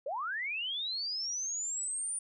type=linear sweep; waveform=sine; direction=up; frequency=500 to 9400 Hz; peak=-33 dBFS; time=0.06-2.19 s; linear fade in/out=5 ms; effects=none